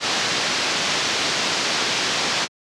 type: low-pass noise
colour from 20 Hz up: white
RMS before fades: -22 dBFS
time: 0-2.48 s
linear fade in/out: 50 ms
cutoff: 5700 Hz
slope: 24 dB/octave
effects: high-pass 150 Hz 12 dB/octave + low-pass 9000 Hz 12 dB/octave